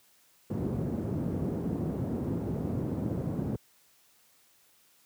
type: band-pass noise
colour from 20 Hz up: pink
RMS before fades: -32 dBFS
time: 0.5-3.56 s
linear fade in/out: 5 ms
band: 110 to 310 Hz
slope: 12 dB/octave
effects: white hiss -64 dBFS RMS until 5.05 s + high-pass 60 Hz 12 dB/octave